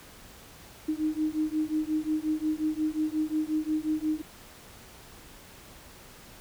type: beating tone pair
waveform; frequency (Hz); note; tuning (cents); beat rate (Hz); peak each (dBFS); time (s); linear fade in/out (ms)
sine; 306.9 / 312.5; D#4 / D#4; -24 / +8; 5.6; -29; 0.88-4.22; 10
effects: pink hiss -50 dBFS RMS until 6.4 s